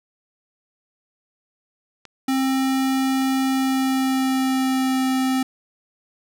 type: clicks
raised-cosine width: 0.2 ms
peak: -23 dBFS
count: 2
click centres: 2.053 / 3.218 s
type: tone with pitch glide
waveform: square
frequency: 265.2 to 261.2 Hz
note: C4 to C4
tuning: +23 to -3 cents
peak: -19 dBFS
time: 2.28-5.43 s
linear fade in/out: 5 ms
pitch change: -26 cents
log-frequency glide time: 3.49-5.05 s
effects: none